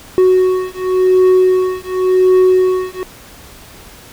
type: beating tone pair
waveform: triangle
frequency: 370 / 370.91 Hz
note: F#4 / F#4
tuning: 0 / +4 cents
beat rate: 0.91 Hz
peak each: -10 dBFS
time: 0.18-3.03 s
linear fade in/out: 0 ms
effects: pink hiss -38 dBFS RMS until 4.12 s